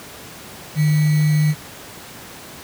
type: tone with sample-and-hold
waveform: sine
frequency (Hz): 152.3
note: D#3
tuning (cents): -37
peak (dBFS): -12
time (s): 0.75-1.55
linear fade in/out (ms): 50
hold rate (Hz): 2100
effects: pink hiss -37 dBFS RMS until 2.63 s + high-pass 100 Hz 12 dB/octave